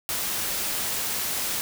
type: noise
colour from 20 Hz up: white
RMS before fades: -28 dBFS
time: 0.09-1.61 s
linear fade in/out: 0 ms
effects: none